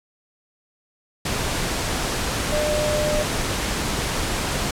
sine tone in noise, 602 Hz, D5, 43 cents sharp, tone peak -21 dBFS, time 2.52-3.23 s, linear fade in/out 5 ms, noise pink, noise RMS -24 dBFS, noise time 1.25-4.71 s, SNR 0 dB, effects low-pass 10000 Hz 12 dB/octave

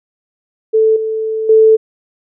sine tone with level steps, 440 Hz, A4, in tune, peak -7 / -15 / -4 dBFS, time 0.73-1.77 s, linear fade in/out 20 ms, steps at 0.96 / 1.49 s, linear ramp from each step 5 ms, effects none

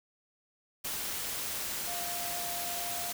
sine tone in noise, 698.5 Hz, F5, in tune, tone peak -40 dBFS, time 1.87-3.12 s, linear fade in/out 10 ms, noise white, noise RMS -36 dBFS, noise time 0.84-3.13 s, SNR -7 dB, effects none

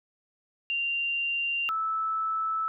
sine tone pair in turn, 2777 / 1310.6 Hz, F7 / E6, -10 / -10 cents, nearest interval octave + minor second, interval 1300 cents, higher first, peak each -26 dBFS, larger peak neither, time 0.7-1.69 / 1.69-2.68 s, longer neither, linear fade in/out 0 ms, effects none

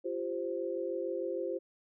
sine chord, F suspended second, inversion none, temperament equal with one note detuned, 345.4 / 392 / 523.3 Hz, F4 / G4 / C5, -19 / 0 / 0 cents, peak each -37 / -38 / -36 dBFS, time 0.04-1.59 s, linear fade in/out 20 ms, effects none

